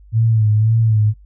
sine tone with vibrato, 110 Hz, A2, in tune, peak -11 dBFS, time 0.12-1.14 s, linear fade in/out 50 ms, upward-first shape sine, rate 1.9 Hz, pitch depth 61 cents each way, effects noise-tail reverb RT60 0.1 s tail -21 dB re dry + added 50 Hz sine -41 dBFS peak until 1.25 s

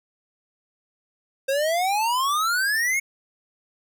square exponential sweep, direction up, 528 to 2217 Hz, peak -21 dBFS, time 1.48-3 s, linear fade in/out 10 ms, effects none

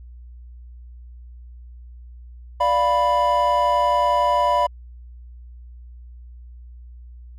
triangle chord, B diminished, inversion first, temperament equal, 587.3 / 698.5 / 987.8 Hz, D5 / F5 / B5, 0 / 0 / 0 cents, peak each -20 / -21 / -16 dBFS, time 2.6-4.67 s, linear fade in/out 10 ms, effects added 60 Hz sine -38 dBFS peak until 7.38 s

